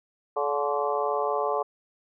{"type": "harmonic tone with a mistuned harmonic", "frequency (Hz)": 143.8, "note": "D3", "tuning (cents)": -36, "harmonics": [3, 4, 5, 6, 7, 8], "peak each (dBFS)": [-29, -30, -31, -32, -32, -33], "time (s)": [0.36, 1.63], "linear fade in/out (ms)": 10, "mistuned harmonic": 7, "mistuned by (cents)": 63, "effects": []}